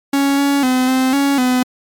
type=tone with pitch steps; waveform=45% pulse; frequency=278.3 / 281.2 / 255.2 / 259.7 / 279.5 / 252.1 Hz; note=C#4 / C#4 / C4 / C4 / C#4 / B3; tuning=+7 / +25 / -43 / -13 / +14 / +36 cents; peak=-12 dBFS; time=0.13-1.63 s; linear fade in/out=5 ms; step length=250 ms; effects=MP3 96 kbps